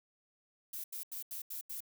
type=noise bursts; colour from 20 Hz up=violet; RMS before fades=-42 dBFS; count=6; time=0.73-1.805 s; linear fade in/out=5 ms; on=110 ms; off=83 ms; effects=none